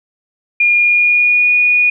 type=tone with pitch glide; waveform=sine; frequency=2421 to 2456 Hz; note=D#7 to D#7; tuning=-48 to -23 cents; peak=-8 dBFS; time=0.6-1.9 s; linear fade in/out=5 ms; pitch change=+25 cents; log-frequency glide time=0.76-1.51 s; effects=none